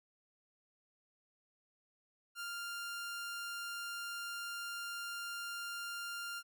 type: tone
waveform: sawtooth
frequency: 1396.9 Hz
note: F6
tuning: in tune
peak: -37 dBFS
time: 2.35-6.43 s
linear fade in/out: 50 ms
effects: none